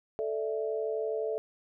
sine chord, A suspended fourth, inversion none, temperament equal, 440 / 587.3 / 659.3 Hz, A4 / D5 / E5, 0 / 0 / 0 cents, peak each -31 / -37 / -36 dBFS, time 0.19-1.38 s, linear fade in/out 0 ms, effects none

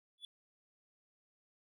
triangle tone with exponential growth, 3439 Hz, A7, 40 cents flat, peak -39 dBFS, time 0.18-0.25 s, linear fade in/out 1 ms, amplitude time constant 15 ms, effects none

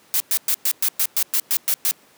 blue noise bursts, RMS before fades -19 dBFS, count 11, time 0.14-1.911 s, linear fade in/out 0 ms, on 61 ms, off 110 ms, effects pink hiss -53 dBFS RMS until 2.17 s + high-pass 200 Hz 12 dB/octave

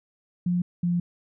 sine tone pair in turn, 177 / 174.46 Hz, F3 / F3, +23 / -2 cents, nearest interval unison, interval 25 cents, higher first, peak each -21 / -21 dBFS, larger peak neither, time 0.46-0.62 / 0.83-1 s, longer second, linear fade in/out 5 ms, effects none

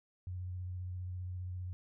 sine tone with vibrato, 90.8 Hz, F#2, 32 cents flat, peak -38 dBFS, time 0.27-1.73 s, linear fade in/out 0 ms, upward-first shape triangle, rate 15 Hz, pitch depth 27 cents each way, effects none

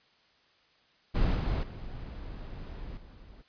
brown noise with level steps, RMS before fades -26 / -29 / -41 / -50 dBFS, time 1.14-3.43 s, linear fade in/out 20 ms, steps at 1.35 / 1.63 / 2.97 s, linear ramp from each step 2 ms, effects white hiss -65 dBFS RMS until 3.48 s + resampled to 11025 Hz

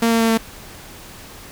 sawtooth tone with pitch steps, 230 / 228.4 / 226.8 / 225.3 Hz, A#3 / A#3 / A#3 / A3, -23 / -35 / -47 / +41 cents, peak -10 dBFS, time 0.02-0.376 s, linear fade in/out 5 ms, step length 89 ms, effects pink hiss -39 dBFS RMS until 1.51 s

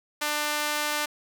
sawtooth tone with high-pass filter, 297.9 Hz, D4, 25 cents sharp, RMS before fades -28 dBFS, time 0.21-1.06 s, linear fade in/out 10 ms, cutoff 1000 Hz, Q 0.65, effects none

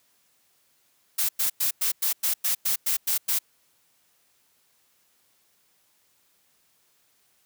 blue noise bursts, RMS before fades -24 dBFS, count 11, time 1.18-3.39 s, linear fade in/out 10 ms, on 110 ms, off 100 ms, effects white hiss -66 dBFS RMS until 7.45 s + high-pass 60 Hz 12 dB/octave

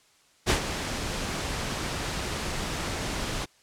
pink noise with ADSR envelope, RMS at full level -21 dBFS, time 0.46-3.46 s, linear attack 37 ms, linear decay 100 ms, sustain -10 dB, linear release 23 ms, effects white hiss -61 dBFS RMS until 3.62 s + low-pass 8000 Hz 12 dB/octave

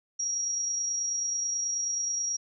sine tone with amplitude modulation, 5670 Hz, F8, 25 cents sharp, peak -26 dBFS, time 0.19-2.37 s, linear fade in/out 10 ms, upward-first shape sine, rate 29.3 Hz, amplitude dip 30%, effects none

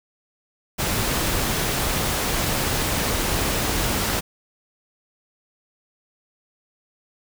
pink noise, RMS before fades -23 dBFS, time 0.78-4.21 s, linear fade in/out 20 ms, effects none

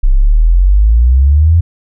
sine exponential sweep, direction up, 31 to 87 Hz, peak -4 dBFS, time 0.03-1.61 s, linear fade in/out 10 ms, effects none

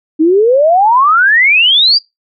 sine exponential sweep, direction up, 303.2 to 4890 Hz, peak -5 dBFS, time 0.19-1.99 s, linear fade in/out 20 ms, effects noise-tail reverb RT60 0.2 s tail -25 dB re dry

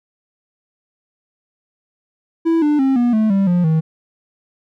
triangle tone with pitch steps, 329.6 / 297.1 / 267.7 / 241.3 / 217.5 / 195.98 / 176.63 / 159.19 Hz, E4 / D4 / C4 / B3 / A3 / G3 / F3 / D#3, 0 / +20 / +40 / -40 / -20 / 0 / +20 / +40 cents, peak -10 dBFS, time 2.45-3.81 s, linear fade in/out 20 ms, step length 170 ms, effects none

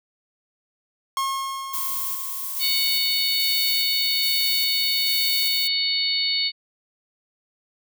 45% pulse tone with exponential decay, 1081 Hz, C#6, 44 cents flat, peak -21 dBFS, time 1.17-3.34 s, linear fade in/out 1 ms, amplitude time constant 470 ms
violet noise with tremolo, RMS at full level -27 dBFS, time 1.73-5.68 s, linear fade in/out 10 ms, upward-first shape square, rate 1.2 Hz, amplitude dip 30%
harmonic tone, 740 Hz, F#5, in tune, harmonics 3 / 4 / 5 / 6, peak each -29 / -31 / -27 / -22 dBFS, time 2.59-6.52 s, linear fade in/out 50 ms
effects none

